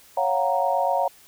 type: chord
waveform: sine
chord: Gb major seventh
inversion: second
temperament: equal with one note detuned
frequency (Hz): 554.4 / 698.5 / 746.9 / 932.3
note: Db5 / F5 / Gb5 / Bb5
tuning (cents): 0 / 0 / +16 / 0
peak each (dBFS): -25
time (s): 0.17-1.08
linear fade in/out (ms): 5
effects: white hiss -52 dBFS RMS until 1.27 s